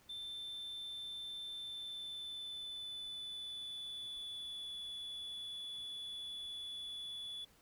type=tone with pitch glide; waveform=sine; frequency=3550 to 3435 Hz; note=A7 to A7; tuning=+15 to -42 cents; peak=-40 dBFS; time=0.09-7.45 s; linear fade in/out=10 ms; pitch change=-57 cents; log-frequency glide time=1.59-4.75 s; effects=tanh soft clip ceiling -42 dBFS + pink hiss -67 dBFS RMS until 7.61 s